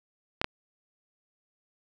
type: clicks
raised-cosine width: 0.3 ms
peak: -10 dBFS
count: 2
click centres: 0.415 / 0.444 s
effects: none